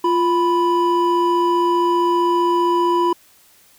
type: tone pair together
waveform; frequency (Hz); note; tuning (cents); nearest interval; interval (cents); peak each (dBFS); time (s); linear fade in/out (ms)
triangle; 348.1 / 989; F4 / B5; -6 / +2; octave + tritone; 1808; -15; 0.04-3.13; 5
effects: white hiss -52 dBFS RMS until 3.78 s